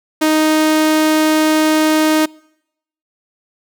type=tone; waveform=sawtooth; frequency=311.1 Hz; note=D#4; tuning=in tune; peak=-7 dBFS; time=0.21-2.26 s; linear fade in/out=10 ms; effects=noise-tail reverb RT60 0.8 s tail -26 dB re dry